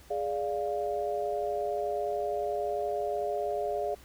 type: chord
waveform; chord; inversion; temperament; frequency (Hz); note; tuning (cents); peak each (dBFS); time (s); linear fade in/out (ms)
sine; D diminished; second; equal; 415.3 / 587.3 / 698.5; Ab4 / D5 / F5; 0 / 0 / 0; -33; 0.1-3.95; 10
effects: added 63 Hz sine -55 dBFS peak until 4.04 s + pink hiss -56 dBFS RMS until 4.04 s